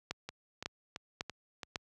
two click trains, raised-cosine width 0.2 ms, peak -23 / -18 dBFS, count 5 / 4, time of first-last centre 0.29-1.632 / 0.11-1.758 s, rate 2.98 / 1.82 Hz, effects high-pass 60 Hz 12 dB/octave

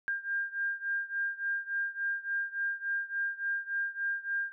sine beating tone pair, 1600 / 1603.5 Hz, G6 / G6, +35 / +39 cents, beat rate 3.5 Hz, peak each -33 / -35 dBFS, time 0.08-4.52 s, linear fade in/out 0 ms, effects none

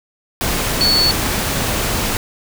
sine tone in noise, 4435 Hz, C#8, in tune, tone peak -12 dBFS, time 0.81-1.11 s, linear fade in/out 0 ms, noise pink, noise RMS -19 dBFS, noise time 0.41-2.17 s, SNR +4 dB, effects none

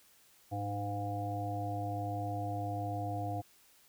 harmonic tone with a mistuned harmonic, 101.3 Hz, G#2, 43 cents flat, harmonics 1 / 3 / 5 / 7 / 8, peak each -37 / -42 / -46 / -38 / -49 dBFS, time 0.51-3.42 s, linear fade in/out 20 ms, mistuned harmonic 1, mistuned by +56 cents, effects white hiss -64 dBFS RMS until 3.88 s

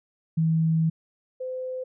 sine tone pair in turn, 161.5 / 512.7 Hz, E3 / C5, -35 / -35 cents, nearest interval octave + minor sixth, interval 2000 cents, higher second, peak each -19 / -29 dBFS, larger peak first, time 0.37-0.9 / 1.4-1.84 s, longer first, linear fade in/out 10 ms, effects none

